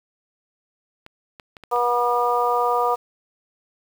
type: clicks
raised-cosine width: 0.3 ms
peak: -24 dBFS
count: 5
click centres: 1.064 / 1.398 / 1.568 / 1.637 / 1.761 s
type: harmonic tone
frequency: 241.9 Hz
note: B3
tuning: 36 cents flat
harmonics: 2 / 3 / 4 / 5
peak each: -23 / -23 / -23 / -23 dBFS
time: 1.71-2.96 s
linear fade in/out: 20 ms
effects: 7-bit